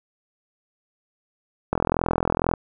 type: click train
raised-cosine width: 1 ms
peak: -6 dBFS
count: 35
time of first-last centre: 1.73-2.538 s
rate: 42.1 Hz
effects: none